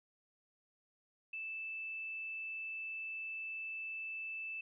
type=tone; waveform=sine; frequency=2637 Hz; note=E7; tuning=in tune; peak=-40 dBFS; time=1.33-4.61 s; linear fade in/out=5 ms; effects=none